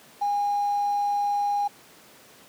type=tone with hard clipping; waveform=triangle; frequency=816 Hz; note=G#5; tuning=31 cents flat; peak=-22 dBFS; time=0.21-1.68 s; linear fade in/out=10 ms; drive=3 dB; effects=pink hiss -51 dBFS RMS until 2.48 s + high-pass 200 Hz 12 dB/octave